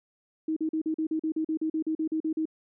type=tone bursts; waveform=sine; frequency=316.2 Hz; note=D#4; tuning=28 cents sharp; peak=-25 dBFS; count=16; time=0.48-2.455 s; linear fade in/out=5 ms; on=85 ms; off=41 ms; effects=none